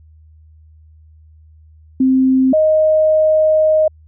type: tone pair in turn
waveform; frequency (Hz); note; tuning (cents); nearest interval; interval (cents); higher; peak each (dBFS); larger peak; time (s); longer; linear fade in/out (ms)
sine; 261.6 / 623.3; C4 / D#5; 0 / +3; octave + minor third; 1503; second; -9; neither; 2-2.53 / 2.53-3.88; second; 5
effects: added 78 Hz sine -42 dBFS peak until 4.07 s